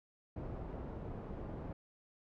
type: low-pass noise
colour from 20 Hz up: pink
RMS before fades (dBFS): -44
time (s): 0.36-1.73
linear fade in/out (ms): 5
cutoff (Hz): 670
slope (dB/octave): 12
effects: none